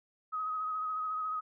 sine tone with vibrato, 1264 Hz, D#6, 27 cents sharp, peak -32 dBFS, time 0.32-1.41 s, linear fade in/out 20 ms, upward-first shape sine, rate 14 Hz, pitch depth 23 cents each way, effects none

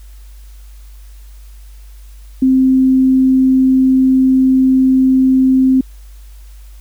sine tone, 261.6 Hz, C4, in tune, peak -7 dBFS, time 2.42-5.81 s, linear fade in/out 5 ms, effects added 50 Hz sine -33 dBFS peak until 6.8 s + white hiss -50 dBFS RMS until 6.8 s

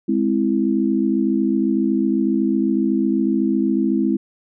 sine chord, Ab augmented, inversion none, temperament equal, 207.7 / 261.6 / 329.6 Hz, Ab3 / C4 / E4, 0 / 0 / 0 cents, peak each -20 dBFS, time 0.08-4.17 s, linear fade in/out 10 ms, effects none

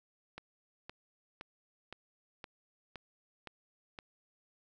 click train, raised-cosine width 0.3 ms, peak -28 dBFS, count 8, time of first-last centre 0.38-3.988 s, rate 1.94 Hz, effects none

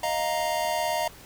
square chord, Eb suspended second, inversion none, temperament just, 622.3 / 700 / 933.4 Hz, Eb5 / F5 / Bb5, 0 / +4 / +2 cents, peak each -30 dBFS, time 0.03-1.08 s, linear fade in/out 5 ms, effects pink hiss -48 dBFS RMS until 1.25 s

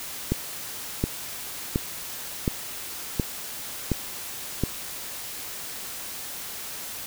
click train, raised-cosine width 3 ms, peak -9 dBFS, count 7, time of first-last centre 0.32-4.637 s, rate 1.39 Hz, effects white hiss -36 dBFS RMS until 7.06 s

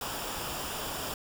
pink noise with comb filter, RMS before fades -36 dBFS, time 0.01-1.14 s, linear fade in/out 2 ms, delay 0.48 ms, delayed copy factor -0.55, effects none

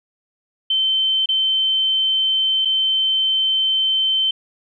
sine tone with dropouts, 3090 Hz, G7, 26 cents flat, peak -15 dBFS, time 0.7-4.31 s, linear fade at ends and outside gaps 5 ms, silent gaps 1.259-1.288 / 2.65-2.654 s, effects none

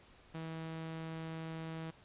sawtooth tone, 161.8 Hz, E3, 32 cents flat, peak -37 dBFS, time 0.34-1.91 s, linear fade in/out 10 ms, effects pink hiss -62 dBFS RMS until 2.04 s + resampled to 8000 Hz

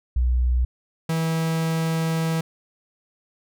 sine / 45% pulse tone pair in turn, 61.74 / 162.46 Hz, B1 / E3, 0 / -25 cents, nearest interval octave + perfect fourth, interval 1675 cents, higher second, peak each -17 / -21 dBFS, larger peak first, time 0.16-0.65 / 1.09-2.41 s, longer second, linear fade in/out 5 ms, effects none

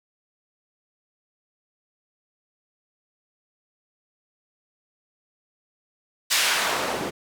white noise with band-pass filter sweep, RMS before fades -24 dBFS, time 6.3-7.11 s, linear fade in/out 20 ms, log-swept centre 3500 to 250 Hz, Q 0.7, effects none

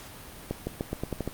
accelerating click train, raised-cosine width 2 ms, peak -16 dBFS, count 8, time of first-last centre 0.51-1.276 s, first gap 160 ms, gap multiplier 0.87, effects pink hiss -45 dBFS RMS until 1.33 s + Opus 48 kbps

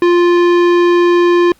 sine tone with tanh clipping, 349.2 Hz, F4, in tune, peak -9 dBFS, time 0.02-1.52 s, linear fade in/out 2 ms, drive 17 dB, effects pink hiss -51 dBFS RMS until 1.59 s + Opus 32 kbps

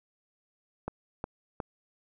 click train, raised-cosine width 1 ms, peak -19 dBFS, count 3, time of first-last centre 0.88-1.602 s, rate 2.77 Hz, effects none

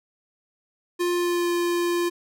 square tone with pitch glide, 351.8 to 347.4 Hz, F4 to F4, +13 to -9 cents, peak -22 dBFS, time 0.99-2.1 s, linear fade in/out 20 ms, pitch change -22 cents, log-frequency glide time 1.14-1.5 s, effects none

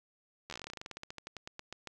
slowing click train, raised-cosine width 0.2 ms, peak -25 dBFS, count 26, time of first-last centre 0.5-1.873 s, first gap 12 ms, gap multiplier 1.11, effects none

